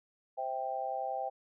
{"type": "chord", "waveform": "sine", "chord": "C major", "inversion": "none", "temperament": "just", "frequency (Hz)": [523.3, 654.1, 784.9], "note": ["C5", "E5", "G5"], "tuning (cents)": [0, -14, 2], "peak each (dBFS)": [-40, -39, -35], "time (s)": [0.37, 1.3], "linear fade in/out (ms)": 20, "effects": []}